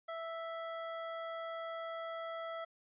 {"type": "tone", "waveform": "25% pulse", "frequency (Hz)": 659.3, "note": "E5", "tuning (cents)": 0, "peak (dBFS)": -36, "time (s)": [0.08, 2.65], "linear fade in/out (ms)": 10, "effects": ["resampled to 8000 Hz"]}